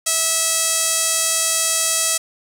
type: tone with band-pass filter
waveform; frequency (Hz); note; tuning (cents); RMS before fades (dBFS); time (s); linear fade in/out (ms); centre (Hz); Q
sawtooth; 651; E5; -22; -19; 0.06-2.18; 10; 8500; 1.7
effects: none